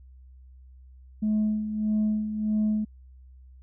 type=tone with tremolo; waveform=sine; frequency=213.9 Hz; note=A3; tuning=49 cents flat; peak=-19 dBFS; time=1.22-2.85 s; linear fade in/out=10 ms; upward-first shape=sine; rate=1.6 Hz; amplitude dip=65%; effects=tanh soft clip ceiling -19 dBFS + added 64 Hz sine -47 dBFS peak until 3.62 s

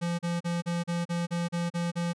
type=tone bursts; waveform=square; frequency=171.9 Hz; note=F3; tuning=27 cents flat; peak=-28 dBFS; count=10; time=0.01-2.134 s; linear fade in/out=20 ms; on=180 ms; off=36 ms; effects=resampled to 22050 Hz

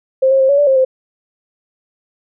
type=tone with pitch steps; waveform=sine; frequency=527 / 537 / 530 / 564 / 581 / 533 / 521 Hz; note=C5 / C5 / C5 / C#5 / D5 / C5 / C5; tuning=+12 / +45 / +22 / +30 / -19 / +32 / -7 cents; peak=-8 dBFS; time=0.22-0.85 s; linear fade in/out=10 ms; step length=90 ms; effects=none

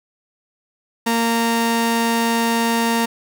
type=tone pair together; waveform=sawtooth; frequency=230.8 / 461.6 Hz; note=A#3 / A#4; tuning=-17 / -17 cents; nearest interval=octave; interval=1200 cents; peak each=-14 dBFS; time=1.06-3.06 s; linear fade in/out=10 ms; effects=none

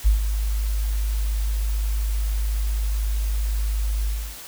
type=tone with ADSR envelope; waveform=sine; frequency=52.1 Hz; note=G#1; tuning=6 cents sharp; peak=-11 dBFS; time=0.04-4.37 s; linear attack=28 ms; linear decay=120 ms; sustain=-9 dB; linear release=300 ms; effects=white hiss -39 dBFS RMS until 4.47 s

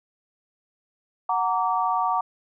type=chord; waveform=sine; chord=Gb augmented; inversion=none; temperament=just; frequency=740 / 925 / 1156.2 Hz; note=Gb5 / Bb5 / D6; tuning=0 / -14 / -27 cents; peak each=-25 dBFS; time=1.29-2.21 s; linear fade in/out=5 ms; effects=none

